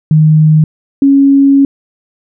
sine tone pair in turn, 155.2 / 276.5 Hz, D#3 / C#4, -4 / -4 cents, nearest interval minor seventh, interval 1000 cents, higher second, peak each -3 dBFS, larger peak neither, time 0.11-0.64 / 1.02-1.65 s, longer second, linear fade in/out 2 ms, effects none

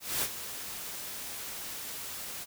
white noise with ADSR envelope, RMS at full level -29 dBFS, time 0-2.46 s, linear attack 220 ms, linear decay 59 ms, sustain -11 dB, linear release 35 ms, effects none

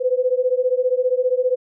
sine beating tone pair, 498.1 / 513.1 Hz, B4 / C5, +15 / -34 cents, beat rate 15 Hz, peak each -19 dBFS, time 0-1.56 s, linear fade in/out 20 ms, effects none

